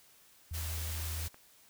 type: tone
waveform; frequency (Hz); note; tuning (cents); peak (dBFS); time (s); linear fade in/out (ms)
sine; 80.3; E2; -45; -36; 0.51-1.28; 5
type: noise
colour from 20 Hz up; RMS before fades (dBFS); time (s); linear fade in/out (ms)
white; -42; 0.53-1.29; 20
type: clicks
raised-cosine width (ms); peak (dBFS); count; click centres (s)
0.5; -37; 2; 1.258 / 1.344
effects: white hiss -62 dBFS RMS until 1.69 s